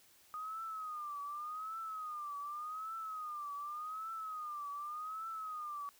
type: tone with vibrato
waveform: sine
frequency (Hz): 1234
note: D#6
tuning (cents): -15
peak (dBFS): -40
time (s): 0.34-5.89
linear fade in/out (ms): 0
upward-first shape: triangle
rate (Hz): 0.86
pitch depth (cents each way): 140
effects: white hiss -65 dBFS RMS until 5.99 s